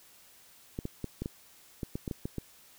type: clicks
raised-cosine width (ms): 3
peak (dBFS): -21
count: 11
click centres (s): 0.789 / 0.854 / 1.043 / 1.22 / 1.259 / 1.832 / 1.955 / 2.078 / 2.112 / 2.255 / 2.383
effects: white hiss -58 dBFS RMS until 2.78 s